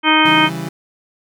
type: harmonic tone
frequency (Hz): 311.1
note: D#4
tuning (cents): 0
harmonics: 1 / 2 / 3 / 4 / 5 / 6 / 7 / 8 / 10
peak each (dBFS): -16 / -26 / -16 / -18 / -19 / -25 / -19 / -19 / -17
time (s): 0.03-0.5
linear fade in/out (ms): 50
type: chord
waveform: 30% pulse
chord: C# diminished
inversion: none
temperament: equal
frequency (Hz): 138.59 / 164.81 / 196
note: C#3 / E3 / G3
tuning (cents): 0 / 0 / 0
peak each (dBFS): -26 / -22 / -27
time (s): 0.25-0.69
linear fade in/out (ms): 5
effects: none